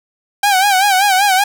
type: tone with vibrato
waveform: sawtooth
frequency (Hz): 782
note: G5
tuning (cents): -4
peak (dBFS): -6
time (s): 0.43-1.44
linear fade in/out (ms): 5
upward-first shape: sine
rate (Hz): 5.2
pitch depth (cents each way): 100
effects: none

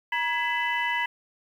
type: tone cluster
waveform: sine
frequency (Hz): 955 / 1670 / 2003 / 2642 / 2993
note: A#5 / G#6 / B6 / E7 / F#7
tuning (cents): +42 / +9 / +24 / +3 / +19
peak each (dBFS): -28 / -32 / -27 / -36 / -35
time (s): 0.12-1.06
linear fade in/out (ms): 5
effects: tanh soft clip ceiling -14 dBFS + 9-bit

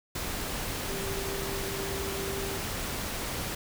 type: tone in noise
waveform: sine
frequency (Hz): 392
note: G4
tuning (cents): 0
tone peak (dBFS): -36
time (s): 0.88-2.58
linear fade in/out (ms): 5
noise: pink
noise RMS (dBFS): -34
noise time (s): 0.15-3.55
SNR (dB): -5
effects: none

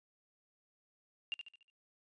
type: tone with echo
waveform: sine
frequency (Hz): 2794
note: F7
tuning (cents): 0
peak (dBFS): -34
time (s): 1.32-1.34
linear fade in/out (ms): 0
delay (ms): 72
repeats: 5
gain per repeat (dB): -7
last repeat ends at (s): 1.7
effects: noise-tail reverb RT60 0.1 s tail -26 dB re dry + resampled to 22050 Hz

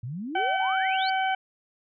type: exponential sweep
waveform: sine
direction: up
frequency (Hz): 110 to 4699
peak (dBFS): -31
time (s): 0.03-1.1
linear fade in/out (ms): 5
type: harmonic tone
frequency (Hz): 762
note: G5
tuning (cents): -49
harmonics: 1 / 2 / 3 / 4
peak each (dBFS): -24 / -30 / -34 / -36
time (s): 0.35-1.35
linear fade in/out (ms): 5
effects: none

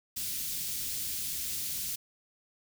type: band-stop noise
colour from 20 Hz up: white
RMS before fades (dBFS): -35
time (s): 0.16-1.96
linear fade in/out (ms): 10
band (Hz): 200 to 3400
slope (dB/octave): 12
effects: none

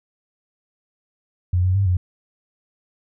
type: tone with pitch steps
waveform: sine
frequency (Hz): 89.5 / 92.3 / 98.7 / 90.1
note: F2 / F#2 / G2 / F#2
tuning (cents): +43 / -4 / +12 / -45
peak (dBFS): -15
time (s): 1.53-1.97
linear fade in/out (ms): 5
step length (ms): 110
effects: none

